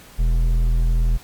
sine tone with hard clipping, 41.2 Hz, E1, in tune, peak -16 dBFS, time 0.18-1.18 s, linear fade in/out 20 ms, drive 7 dB, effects pink hiss -45 dBFS RMS until 1.23 s + MP3 96 kbps

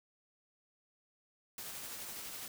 white noise with tremolo, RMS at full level -44 dBFS, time 1.58-2.48 s, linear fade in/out 2 ms, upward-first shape sine, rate 12 Hz, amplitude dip 25%, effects none

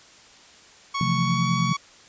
sawtooth tone with pitch glide, 1109 to 1123.8 Hz, C#6 to C#6, 0 to +23 cents, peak -21 dBFS, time 0.94-1.77 s, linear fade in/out 10 ms, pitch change +23 cents, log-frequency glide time 1.1-1.45 s
sine chord, F major seventh, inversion second, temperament equal, 130.81 / 164.81 / 174.61 / 220 Hz, C3 / E3 / F3 / A3, 0 / 0 / 0 / 0 cents, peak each -26 / -28 / -25 / -30 dBFS, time 1.01-1.73 s, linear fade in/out 2 ms
effects white hiss -50 dBFS RMS until 2.08 s + resampled to 16000 Hz

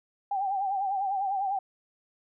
sine tone with vibrato, 784 Hz, G5, in tune, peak -26 dBFS, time 0.31-1.59 s, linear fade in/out 5 ms, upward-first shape sine, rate 10 Hz, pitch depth 71 cents each way, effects none

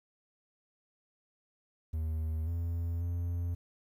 triangle tone with pitch steps, 79.3 / 84.7 / 86.5 Hz, D#2 / E2 / F2, +33 / +48 / -16 cents, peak -29 dBFS, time 1.93-3.55 s, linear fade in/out 10 ms, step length 540 ms, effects 11-bit

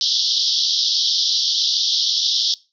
white band-pass noise, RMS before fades -19 dBFS, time 0.01-2.54 s, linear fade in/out 0 ms, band 3200 to 5600 Hz, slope 96 dB/octave, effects noise-tail reverb RT60 0.3 s tail -22 dB re dry

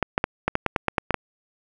clicks, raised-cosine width 0.5 ms, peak -5 dBFS, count 11, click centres 0.027 / 0.179 / 0.241 / 0.48 / 0.554 / 0.663 / 0.762 / 0.883 / 0.982 / 1.107 / 1.143 s, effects none

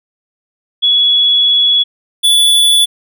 sine / square tone pair in turn, 3379 / 3448 Hz, G#7 / A7, +29 / -36 cents, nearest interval unison, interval 35 cents, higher second, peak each -7 dBFS, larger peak neither, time 0.82-1.84 / 2.23-2.86 s, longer first, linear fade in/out 20 ms, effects none

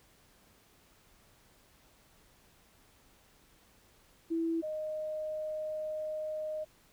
sine tone pair in turn, 329.6 / 618.3 Hz, E4 / D#5, 0 / -11 cents, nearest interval major seventh, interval 1089 cents, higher second, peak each -29 / -34 dBFS, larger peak first, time 4.3-4.62 / 4.62-6.65 s, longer second, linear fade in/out 20 ms, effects pink hiss -64 dBFS RMS until 6.92 s

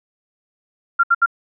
sine tone bursts, 1383 Hz, F6, 17 cents flat, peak -10 dBFS, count 3, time 0.99-1.261 s, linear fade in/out 10 ms, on 45 ms, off 68 ms, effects none

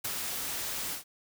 white noise with ADSR envelope, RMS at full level -32 dBFS, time 0.04-1.04 s, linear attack 10 ms, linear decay 36 ms, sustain -3 dB, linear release 120 ms, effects none

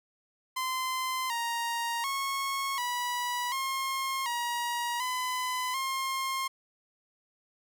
sawtooth tone with pitch steps, 1034 / 935 / 1094 / 977 / 1071 / 953 / 1009 / 1066 Hz, C6 / A#5 / C#6 / B5 / C6 / A#5 / B5 / C6, -21 / +5 / -23 / -19 / +40 / +38 / +37 / +32 cents, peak -26 dBFS, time 0.56-6.48 s, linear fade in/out 10 ms, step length 740 ms, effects none

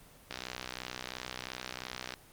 click train, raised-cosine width 0.2 ms, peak -20 dBFS, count 116, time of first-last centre 0.31-2.138 s, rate 62.9 Hz, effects pink hiss -57 dBFS RMS until 2.32 s + Opus 24 kbps

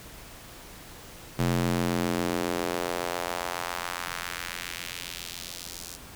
square tone with high-pass filter sweep, 43.65 Hz, F1, in tune, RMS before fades -31 dBFS, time 1.38-5.97 s, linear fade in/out 20 ms, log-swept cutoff 130 to 6000 Hz, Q 1.2, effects pink hiss -46 dBFS RMS until 6.15 s

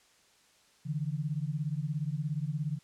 sine beating tone pair, 143.3 / 160.3 Hz, D3 / E3, -42 / -48 cents, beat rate 17 Hz, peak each -33 / -34 dBFS, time 0.85-2.79 s, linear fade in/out 20 ms, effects white hiss -64 dBFS RMS until 2.83 s + low-pass 8000 Hz 12 dB/octave

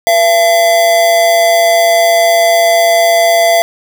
square tone with amplitude modulation, 676 Hz, E5, 43 cents sharp, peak -5 dBFS, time 0.07-3.62 s, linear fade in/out 0 ms, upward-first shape sine, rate 191 Hz, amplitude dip 45%, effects none

